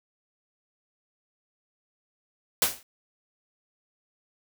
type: noise with exponential decay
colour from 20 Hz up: white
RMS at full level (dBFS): -18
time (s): 2.62-2.83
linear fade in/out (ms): 2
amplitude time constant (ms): 44
effects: none